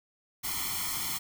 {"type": "noise with comb filter", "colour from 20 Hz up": "white", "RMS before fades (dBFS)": -33, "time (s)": [0.43, 1.19], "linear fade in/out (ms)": 20, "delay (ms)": 0.93, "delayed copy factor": 0.95, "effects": []}